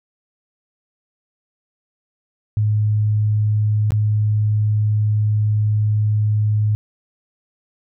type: tone with dropouts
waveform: sine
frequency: 106.2 Hz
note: G#2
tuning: 39 cents sharp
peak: -14 dBFS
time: 2.57-6.75 s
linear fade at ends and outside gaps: 0 ms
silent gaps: 3.906-3.92 s
effects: none